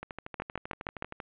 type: two click trains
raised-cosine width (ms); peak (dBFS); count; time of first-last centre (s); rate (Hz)
0.5; -23 / -17; 16 / 5; 0.03-1.202 / 0.4-1.024; 12.8 / 6.41
effects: resampled to 8000 Hz + 8-bit